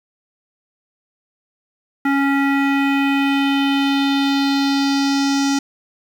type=tone with low-pass filter sweep; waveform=square; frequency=277.2 Hz; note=C#4; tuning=in tune; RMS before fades=-17 dBFS; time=2.05-5.59 s; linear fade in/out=5 ms; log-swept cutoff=1800 to 6100 Hz; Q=2.8; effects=7-bit